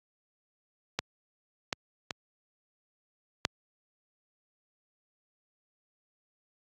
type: clicks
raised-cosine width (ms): 0.2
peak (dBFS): -10 / -11 / -15 / -6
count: 4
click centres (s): 0.99 / 1.728 / 2.108 / 3.451
effects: high-pass 80 Hz 12 dB/octave + AAC 64 kbps